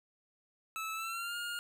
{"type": "tone with pitch glide", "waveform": "25% pulse", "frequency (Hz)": [1307, 1417.1], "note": ["E6", "F6"], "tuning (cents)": [-15, 25], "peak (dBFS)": -33, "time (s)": [0.76, 1.59], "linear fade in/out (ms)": 0, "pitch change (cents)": 140, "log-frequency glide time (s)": [0.94, 1.36], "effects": []}